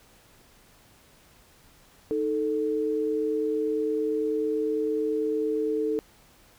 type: tone pair together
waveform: sine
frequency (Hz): 311.1 / 440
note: D#4 / A4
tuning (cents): 0 / 0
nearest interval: tritone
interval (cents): 600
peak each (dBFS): -29 / -25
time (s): 2.11-5.99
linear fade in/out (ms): 0
effects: pink hiss -57 dBFS RMS until 6.58 s